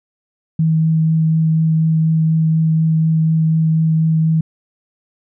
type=tone with vibrato; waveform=sine; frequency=160 Hz; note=D#3; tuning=49 cents sharp; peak=-11 dBFS; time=0.59-4.41 s; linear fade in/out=5 ms; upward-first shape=triangle; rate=4.1 Hz; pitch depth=10 cents each way; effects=none